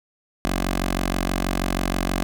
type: tone with notch filter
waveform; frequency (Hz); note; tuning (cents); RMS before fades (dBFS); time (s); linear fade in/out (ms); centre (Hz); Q
10% pulse; 46.25; F#1; 0; -24; 0.45-2.23; 0; 110; 0.61
effects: none